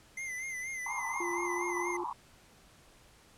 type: tone with vibrato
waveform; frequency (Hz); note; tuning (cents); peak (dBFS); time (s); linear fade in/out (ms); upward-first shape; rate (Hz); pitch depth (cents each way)
square; 2060; C7; -28; -37; 0.17-1.97; 5; sine; 4.2; 62
type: band-pass noise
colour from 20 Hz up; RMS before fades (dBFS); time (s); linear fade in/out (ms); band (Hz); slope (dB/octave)
white; -38; 0.86-2.13; 5; 850 to 1100; 96
type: tone with pitch glide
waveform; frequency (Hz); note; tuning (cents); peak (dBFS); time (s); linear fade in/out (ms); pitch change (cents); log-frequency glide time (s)
sine; 348.5 to 351.7; F4 to F4; -4 to +12; -35; 1.2-2.04; 5; +16; 1.4-1.47
effects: pink hiss -60 dBFS RMS until 3.37 s + low-pass 11000 Hz 12 dB/octave